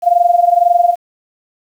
sine tone with amplitude modulation, 698.5 Hz, F5, in tune, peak -4 dBFS, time 0.02-0.96 s, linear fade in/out 50 ms, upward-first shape sine, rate 22 Hz, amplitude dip 85%, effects 7-bit

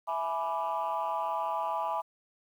sine chord, E dominant seventh, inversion none, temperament equal with one note detuned, 659.3 / 841.2 / 987.8 / 1174.7 Hz, E5 / G#5 / B5 / D6, 0 / +22 / 0 / 0 cents, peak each -35 / -33 / -32 / -36 dBFS, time 0.07-2.02 s, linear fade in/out 20 ms, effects tanh soft clip ceiling -23 dBFS + 10-bit

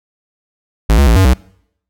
square tone with pitch steps, 54.2 / 70.2 / 56.4 / 94.8 / 63.4 Hz, A1 / C#2 / A1 / F#2 / B1, -25 / +22 / +44 / +43 / +46 cents, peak -7 dBFS, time 0.89-1.34 s, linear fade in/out 10 ms, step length 90 ms, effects noise-tail reverb RT60 0.7 s tail -24 dB re dry

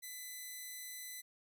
5% pulse tone, 2005 Hz, B6, 26 cents sharp, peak -35 dBFS, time 0.02-1.22 s, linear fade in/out 20 ms, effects none

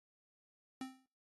square tone with exponential decay, 261.6 Hz, C4, in tune, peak -39 dBFS, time 0.81-1.06 s, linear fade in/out 2 ms, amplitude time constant 54 ms, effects noise-tail reverb RT60 0.4 s tail -22 dB re dry + AAC 32 kbps

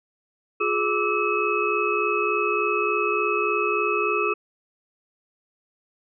sine tone cluster, 356 / 419.4 / 1170 / 1306 / 2571 Hz, F4 / G#4 / D6 / E6 / E7, +33 / +17 / -7 / -17 / -44 cents, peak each -29 / -25 / -27 / -28 / -26 dBFS, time 0.6-4.34 s, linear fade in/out 10 ms, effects none

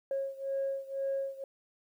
sine beating tone pair, 544 / 546 Hz, C#5 / C#5, -33 / -26 cents, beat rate 2 Hz, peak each -33 / -35 dBFS, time 0.11-1.44 s, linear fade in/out 2 ms, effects tanh soft clip ceiling -26 dBFS + 11-bit

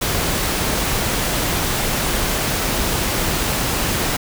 pink noise, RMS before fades -20 dBFS, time 0.01-4.17 s, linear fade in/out 10 ms, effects none

